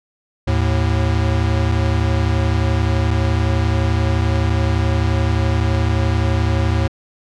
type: tone pair together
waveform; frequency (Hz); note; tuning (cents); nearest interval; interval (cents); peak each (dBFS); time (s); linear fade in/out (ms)
square; 77.3 / 108.94; D#2 / A2; -11 / -17; tritone; 594; -18; 0.47-6.88; 10
effects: low-pass 5000 Hz 12 dB/octave